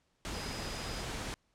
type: tone in noise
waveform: sine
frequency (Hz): 4978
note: D#8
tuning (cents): 0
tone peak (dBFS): -47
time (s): 0.34-1.02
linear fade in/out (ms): 0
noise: pink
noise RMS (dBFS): -39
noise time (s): 0.25-1.34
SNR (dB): -11
effects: pink hiss -75 dBFS RMS until 1.54 s + low-pass 8000 Hz 12 dB/octave